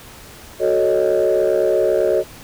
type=chord; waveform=sine; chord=D# half-diminished seventh; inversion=first; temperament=equal; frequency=370 / 440 / 554.4 / 622.3 Hz; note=F#4 / A4 / C#5 / D#5; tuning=0 / 0 / 0 / 0 cents; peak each=-18 dBFS; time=0.59-2.24 s; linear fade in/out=50 ms; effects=tanh soft clip ceiling -8 dBFS + pink hiss -40 dBFS RMS until 2.43 s